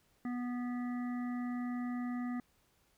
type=harmonic tone; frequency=245.3 Hz; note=B3; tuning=12 cents flat; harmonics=1 / 3 / 5 / 7 / 8; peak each=-35 / -49 / -50 / -57 / -53 dBFS; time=0.25-2.4 s; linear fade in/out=2 ms; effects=pink hiss -72 dBFS RMS until 2.97 s